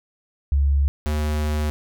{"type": "tone pair in turn", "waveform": ["sine", "square"], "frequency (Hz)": [70.1, 75.6], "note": ["C#2", "D#2"], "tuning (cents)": [20, -49], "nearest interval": "minor second", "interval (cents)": 131, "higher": "second", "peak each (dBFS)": [-15, -21], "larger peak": "first", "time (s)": [[0.52, 0.88], [1.06, 1.7]], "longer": "second", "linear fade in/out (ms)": 0, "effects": []}